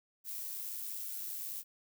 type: noise with amplitude modulation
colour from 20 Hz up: violet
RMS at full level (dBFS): -39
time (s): 0.24-1.64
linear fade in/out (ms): 50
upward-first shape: sine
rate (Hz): 101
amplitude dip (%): 45
effects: none